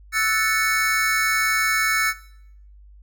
square chord, F# minor seventh, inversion third, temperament equal, 1318.5 / 1480 / 1760 / 2217 Hz, E6 / F#6 / A6 / C#7, 0 / 0 / 0 / 0 cents, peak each -26 / -29 / -24 / -23 dBFS, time 0.12-2.14 s, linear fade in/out 50 ms, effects noise-tail reverb RT60 0.7 s tail -19 dB re dry + added 50 Hz sine -44 dBFS peak until 3.02 s

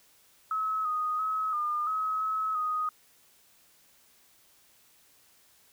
sine tone with pitch steps, 1287 / 1243 / 1281 / 1210 / 1278 / 1287 / 1247 Hz, E6 / D#6 / E6 / D#6 / D#6 / E6 / D#6, -42 / -2 / -50 / -49 / +46 / -42 / +3 cents, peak -27 dBFS, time 0.51-2.89 s, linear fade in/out 2 ms, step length 340 ms, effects white hiss -62 dBFS RMS until 5.72 s

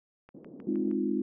click train, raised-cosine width 0.5 ms, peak -37 dBFS, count 5, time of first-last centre 0.29-0.913 s, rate 6.42 Hz
pink band-pass noise, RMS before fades -47 dBFS, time 0.34-0.95 s, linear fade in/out 10 ms, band 200 to 400 Hz, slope 24 dB/octave
sine chord, F minor seventh, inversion first, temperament equal, 207.7 / 261.6 / 311.1 / 349.2 Hz, Ab3 / C4 / Eb4 / F4, 0 / 0 / 0 / 0 cents, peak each -32 dBFS, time 0.67-1.22 s, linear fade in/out 5 ms
effects none

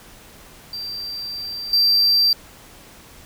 triangle tone with level steps, 4699 Hz, D8, in tune, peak -26 / -12 dBFS, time 0.73-2.33 s, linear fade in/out 2 ms, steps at 1.73 s, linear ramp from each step 2 ms, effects pink hiss -45 dBFS RMS until 3.25 s

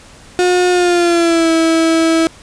35% pulse tone with pitch glide, 360 to 326.3 Hz, F#4 to E4, -47 to -18 cents, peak -8 dBFS, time 0.39-2.27 s, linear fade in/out 0 ms, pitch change -171 cents, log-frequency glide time 0.71-1.51 s, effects pink hiss -40 dBFS RMS until 2.42 s + resampled to 22050 Hz

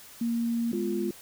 sine tone, 233.1 Hz, A#3, in tune, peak -25 dBFS, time 0.21-0.72 s, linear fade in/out 5 ms
sine chord, F diminished, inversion first, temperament equal, 207.7 / 246.9 / 349.2 Hz, Ab3 / Cb4 / F4, 0 / 0 / 0 cents, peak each -31 / -34 / -29 dBFS, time 0.73-1.11 s, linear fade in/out 2 ms
effects white hiss -49 dBFS RMS until 1.21 s

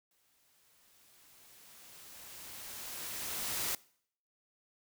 white noise with exponential growth, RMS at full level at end -34 dBFS, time 0.11-3.75 s, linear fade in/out 2 ms, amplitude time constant 790 ms, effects noise-tail reverb RT60 0.6 s tail -22 dB re dry

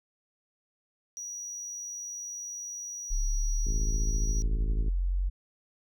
triangle tone, 5800 Hz, F#8, 35 cents flat, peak -35 dBFS, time 1.17-4.42 s, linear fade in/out 0 ms
sine linear sweep, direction up, 34.65 to 46.25 Hz, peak -25 dBFS, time 3.1-5.3 s, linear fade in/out 20 ms
harmonic tone, 54.4 Hz, A1, 19 cents flat, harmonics 1 / 2 / 3 / 4 / 5 / 6 / 7 / 8, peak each -34 / -40 / -44 / -46 / -48 / -50 / -51 / -52 dBFS, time 3.65-4.9 s, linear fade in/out 10 ms
effects none

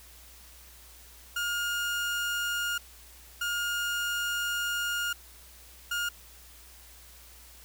30% pulse tone bursts at uneven times, 1420 Hz, F6, 28 cents sharp, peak -26 dBFS, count 3, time 1.36-2.78 / 3.41-5.13 / 5.91-6.09 s, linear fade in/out 5 ms, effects added 60 Hz sine -54 dBFS peak until 7.64 s + white hiss -53 dBFS RMS until 7.64 s

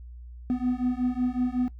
triangle beating tone pair, 246.9 / 252.3 Hz, B3 / B3, 0 / +37 cents, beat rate 5.4 Hz, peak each -25 dBFS, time 0.5-1.68 s, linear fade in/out 0 ms, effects noise-tail reverb RT60 0.1 s tail -18 dB re dry + added 60 Hz sine -40 dBFS peak until 1.79 s

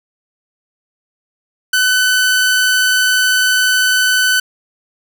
sawtooth tone, 1506 Hz, F#6, 30 cents sharp, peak -7 dBFS, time 1.73-4.4 s, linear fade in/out 5 ms, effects none

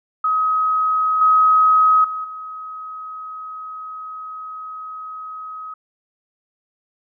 sine tone with level steps, 1268 Hz, D#6, 32 cents sharp, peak -15 / -10 / -23 / -29 dBFS, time 0.24-5.74 s, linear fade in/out 5 ms, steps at 1.21 / 2.04 / 2.24 s, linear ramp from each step 5 ms, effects none

